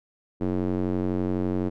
square tone with band-pass filter, 45.97 Hz, F#1, 10 cents flat, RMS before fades -26 dBFS, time 0.4-1.7 s, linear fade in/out 20 ms, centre 310 Hz, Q 1.7, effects none

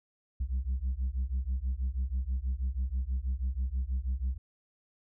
sine beating tone pair, 61.3 / 67.5 Hz, B1 / C#2, -12 / -45 cents, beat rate 6.2 Hz, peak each -30 dBFS, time 0.4-4.38 s, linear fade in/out 10 ms, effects tanh soft clip ceiling -26 dBFS

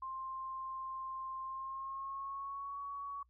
sine tone with pitch glide, 1054 to 1123.1 Hz, C6 to C#6, +12 to +22 cents, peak -40 dBFS, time 0.02-3.23 s, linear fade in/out 5 ms, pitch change +110 cents, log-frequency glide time 1.43-2.79 s, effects noise-tail reverb RT60 0.1 s tail -25 dB re dry + added 60 Hz sine -68 dBFS peak until 3.29 s

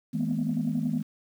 sine tone cluster, 161.2 / 210.9 / 238.2 / 249.1 Hz, E3 / G#3 / A#3 / B3, -38 / +27 / +38 / +15 cents, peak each -30 dBFS, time 0.13-1.03 s, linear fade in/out 20 ms, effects tanh soft clip ceiling -18 dBFS + 9-bit

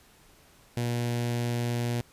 sawtooth tone with notch filter, 119.7 Hz, A#2, 46 cents sharp, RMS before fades -29 dBFS, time 0.77-2.01 s, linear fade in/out 0 ms, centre 1200 Hz, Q 1.8, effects pink hiss -58 dBFS RMS until 2.12 s + resampled to 32000 Hz

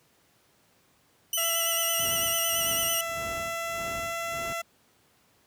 10% pulse tone with vibrato, 2935 Hz, F#7, 15 cents flat, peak -18 dBFS, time 1.33-3.01 s, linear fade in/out 2 ms, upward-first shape sine, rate 9 Hz, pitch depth 57 cents each way
15% pulse tone with pitch glide, 668 to 673 Hz, E5 to E5, +23 to +36 cents, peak -24 dBFS, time 1.37-4.62 s, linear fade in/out 10 ms, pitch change +13 cents, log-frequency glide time 3.17-4.22 s
brown noise with tremolo, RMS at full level -35 dBFS, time 1.99-4.53 s, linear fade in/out 2 ms, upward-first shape sine, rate 1.7 Hz, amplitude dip 90%
effects pink hiss -64 dBFS RMS until 5.46 s + high-pass 100 Hz 12 dB/octave

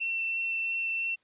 sine tone with vibrato, 2696 Hz, E7, 38 cents sharp, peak -28 dBFS, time 0-1.16 s, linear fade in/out 20 ms, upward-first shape sine, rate 3 Hz, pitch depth 8 cents each way, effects white hiss -69 dBFS RMS until 1.23 s + resampled to 8000 Hz

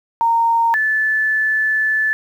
sine tone pair in turn, 923 / 1742.4 Hz, A#5 / A6, -17 / -17 cents, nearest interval major seventh, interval 1100 cents, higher second, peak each -12 / -14 dBFS, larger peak first, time 0.21-0.74 / 0.74-2.13 s, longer second, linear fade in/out 0 ms, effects 8-bit

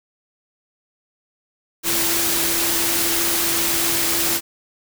sine tone in noise, 336.4 Hz, E4, 35 cents sharp, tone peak -29 dBFS, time 1.83-4.41 s, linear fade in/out 50 ms, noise white, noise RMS -20 dBFS, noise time 1.83-4.41 s, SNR -12 dB, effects none

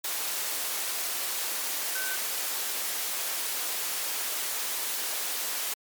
sine tone in noise, 1524 Hz, G6, 49 cents flat, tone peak -33 dBFS, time 1.95-2.16 s, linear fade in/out 5 ms, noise white, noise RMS -31 dBFS, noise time 0.04-5.74 s, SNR -5 dB, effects high-pass 400 Hz 12 dB/octave + MP3 96 kbps

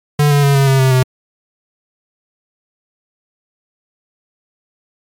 square tone with pitch steps, 146.83 / 143.64 / 140.52 / 137.47 / 134.49 / 131.57 / 128.71 Hz, D3 / D3 / C#3 / C#3 / C3 / C3 / C3, 0 / -38 / +24 / -14 / +48 / +10 / -28 cents, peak -9 dBFS, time 0.19-1.03 s, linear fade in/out 5 ms, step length 120 ms, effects MP3 96 kbps

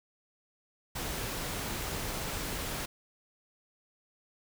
pink noise, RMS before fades -36 dBFS, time 0.95-2.86 s, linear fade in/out 10 ms, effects none

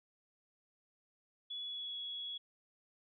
sine tone with pitch glide, 3400 to 3357 Hz, G#7 to G#7, +40 to +18 cents, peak -40 dBFS, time 1.5-2.38 s, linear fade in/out 10 ms, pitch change -22 cents, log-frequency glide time 1.62-1.98 s, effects none

